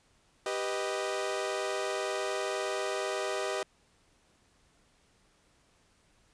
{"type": "chord", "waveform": "sawtooth", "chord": "G augmented", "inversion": "none", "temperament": "equal", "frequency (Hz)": [392, 493.9, 622.3], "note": ["G4", "B4", "D#5"], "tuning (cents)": [0, 0, 0], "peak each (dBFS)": [-31, -33, -31], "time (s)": [0.46, 3.63], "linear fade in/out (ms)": 2, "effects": ["pink hiss -67 dBFS RMS until 6.33 s", "resampled to 22050 Hz"]}